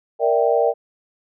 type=chord; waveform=sine; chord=E half-diminished seventh; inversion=second; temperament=equal; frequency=466.2 / 587.3 / 659.3 / 784 Hz; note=Bb4 / D5 / E5 / G5; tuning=0 / 0 / 0 / 0 cents; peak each=-18 / -20 / -21 / -22 dBFS; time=0.19-0.74 s; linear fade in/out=50 ms; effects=none

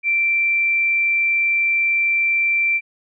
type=tone; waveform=sine; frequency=2349 Hz; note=D7; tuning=in tune; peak=-15 dBFS; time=0.03-2.81 s; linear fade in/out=50 ms; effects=none

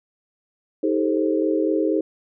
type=chord; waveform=sine; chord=A half-diminished seventh; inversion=second; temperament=just; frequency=316.8 / 396 / 440 / 528 Hz; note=Eb4 / G4 / A4 / C5; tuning=+31 / +18 / 0 / +16 cents; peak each=-21 / -24 / -25 / -26 dBFS; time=0.83-2.01 s; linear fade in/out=5 ms; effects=none

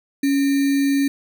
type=tone with sample-and-hold; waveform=sine; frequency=278 Hz; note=C#4; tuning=5 cents sharp; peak=-15 dBFS; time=0.23-1.08 s; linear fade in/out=5 ms; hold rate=2100 Hz; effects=none

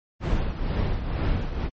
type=noise with tremolo; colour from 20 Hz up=brown; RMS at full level=-22 dBFS; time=0.2-1.7 s; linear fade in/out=50 ms; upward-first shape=triangle; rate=2.1 Hz; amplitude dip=65%; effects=low-pass 4000 Hz 12 dB/octave + MP3 32 kbps

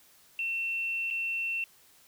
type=tone with dropouts; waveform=sine; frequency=2700 Hz; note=E7; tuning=41 cents sharp; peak=-29 dBFS; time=0.39-1.64 s; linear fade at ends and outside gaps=1 ms; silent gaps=1.103-1.109 s; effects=white hiss -60 dBFS RMS until 2.07 s

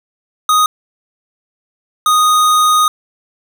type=tone pair in turn; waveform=square; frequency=1246 / 1241 Hz; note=D#6 / D#6; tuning=+2 / -5 cents; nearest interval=unison; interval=7 cents; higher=first; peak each=-9 dBFS; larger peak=neither; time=0.49-0.66 / 2.06-2.88 s; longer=second; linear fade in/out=2 ms; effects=none

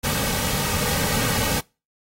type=noise with comb filter; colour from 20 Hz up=pink; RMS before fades=-23 dBFS; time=0.03-1.61 s; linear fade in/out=20 ms; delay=2.9 ms; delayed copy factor=-0.65; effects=noise-tail reverb RT60 0.3 s tail -25 dB re dry + AAC 48 kbps

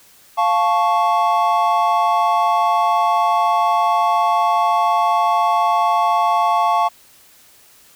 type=chord; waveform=triangle; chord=F augmented; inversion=none; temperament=equal with one note detuned; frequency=698.5 / 874.4 / 1108.7 Hz; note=F5 / A5 / C#6; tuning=0 / -11 / 0 cents; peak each=-16 dBFS; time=0.37-6.89 s; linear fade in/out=20 ms; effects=white hiss -49 dBFS RMS until 7.95 s

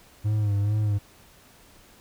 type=tone with vibrato; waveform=triangle; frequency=103.83 Hz; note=G#2; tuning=in tune; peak=-19 dBFS; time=0.24-0.99 s; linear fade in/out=20 ms; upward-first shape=sine; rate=2.3 Hz; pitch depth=57 cents each way; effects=pink hiss -54 dBFS RMS until 2 s

